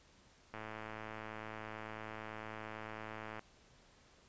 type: click train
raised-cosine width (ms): 0.5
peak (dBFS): -30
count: 312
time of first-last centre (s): 0.54-3.393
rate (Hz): 109
effects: pink hiss -65 dBFS RMS until 4.28 s + resampled to 16000 Hz